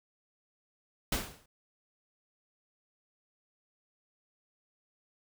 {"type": "noise with exponential decay", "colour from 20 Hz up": "pink", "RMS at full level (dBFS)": -28, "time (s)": [1.12, 1.46], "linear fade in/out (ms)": 5, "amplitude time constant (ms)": 73, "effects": []}